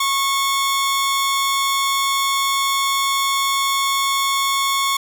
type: tone pair together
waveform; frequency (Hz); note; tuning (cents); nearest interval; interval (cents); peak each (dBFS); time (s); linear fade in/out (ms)
sawtooth; 1096 / 3514; C#6 / A7; -20 / -3; octave + minor sixth; 2017; -14 / -21; 0-4.97; 5
effects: none

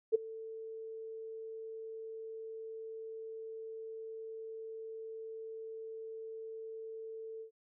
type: tone with ADSR envelope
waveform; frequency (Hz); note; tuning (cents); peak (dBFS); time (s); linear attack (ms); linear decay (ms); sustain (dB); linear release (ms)
sine; 445.1; A4; +20; -21; 0.12-7.51; 28; 13; -21; 100
effects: none

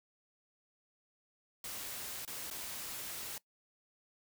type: noise with dropouts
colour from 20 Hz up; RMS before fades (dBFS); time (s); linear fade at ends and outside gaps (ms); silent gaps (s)
white; -43; 1.64-3.38; 2; 2.251-2.276 / 2.502-2.51
effects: noise-tail reverb RT60 0.1 s tail -20 dB re dry

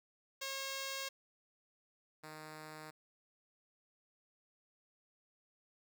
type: tone pair in turn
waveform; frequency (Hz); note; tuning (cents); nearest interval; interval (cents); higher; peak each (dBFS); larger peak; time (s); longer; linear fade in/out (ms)
5% pulse; 542 / 155.02; C#5 / D#3; -39 / -6; octave + minor seventh; 2167; first; -28 / -37; first; 0.41-1.09 / 2.23-2.91; neither; 10
effects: none

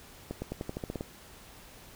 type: accelerating click train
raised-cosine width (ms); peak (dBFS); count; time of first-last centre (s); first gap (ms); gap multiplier
2; -21; 10; 0.31-1.009; 110; 0.91
effects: pink hiss -52 dBFS RMS until 1.95 s

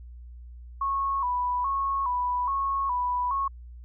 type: tone with vibrato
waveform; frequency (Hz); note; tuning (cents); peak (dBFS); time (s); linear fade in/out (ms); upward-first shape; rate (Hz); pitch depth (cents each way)
sine; 1041; C6; -9; -24; 0.81-3.48; 5; square; 1.2; 92
effects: added 60 Hz sine -41 dBFS peak until 3.84 s

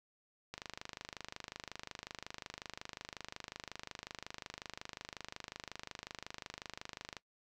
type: click train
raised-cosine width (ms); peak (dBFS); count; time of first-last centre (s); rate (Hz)
0.2; -25; 170; 0.54-7.167; 25.5
effects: noise-tail reverb RT60 0.1 s tail -19 dB re dry

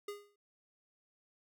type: tone with exponential decay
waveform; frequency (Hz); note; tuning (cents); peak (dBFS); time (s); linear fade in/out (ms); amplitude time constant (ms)
square; 409.6; G#4; -24; -38; 0.08-0.36; 5; 60
effects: none

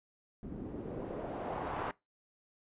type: noise with low-pass filter sweep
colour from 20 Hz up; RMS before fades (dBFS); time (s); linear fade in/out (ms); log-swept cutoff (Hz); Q
white; -40; 0.43-1.91; 0; 240 to 1100; 1.5
effects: noise-tail reverb RT60 0.2 s tail -21 dB re dry + resampled to 8000 Hz

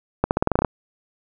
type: accelerating click train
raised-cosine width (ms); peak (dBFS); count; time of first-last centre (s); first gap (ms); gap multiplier
1; -3; 10; 0.24-0.648; 69; 0.89
effects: none

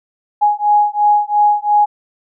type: beating tone pair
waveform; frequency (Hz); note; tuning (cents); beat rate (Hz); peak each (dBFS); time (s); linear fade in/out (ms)
sine; 830.6 / 833.5; G#5 / G#5; 0 / +6; 2.9; -13; 0.41-1.86; 20
effects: none

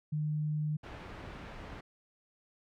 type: tone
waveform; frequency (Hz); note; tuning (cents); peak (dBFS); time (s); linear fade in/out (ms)
sine; 151.7; D#3; -44; -30; 0.12-0.77; 10
type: low-pass noise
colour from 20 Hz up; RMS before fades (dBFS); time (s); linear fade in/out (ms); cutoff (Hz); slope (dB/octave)
pink; -46; 0.83-1.81; 10; 2300; 12
effects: none

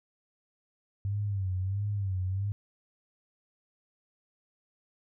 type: tone with vibrato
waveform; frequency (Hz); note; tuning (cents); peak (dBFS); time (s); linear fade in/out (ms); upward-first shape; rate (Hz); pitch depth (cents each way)
sine; 97.6; G2; -7; -28; 1.05-2.52; 0; sine; 1.5; 100
effects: none

